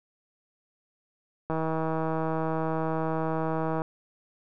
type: click train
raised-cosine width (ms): 1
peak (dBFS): -16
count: 372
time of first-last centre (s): 1.5-3.819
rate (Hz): 160
effects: none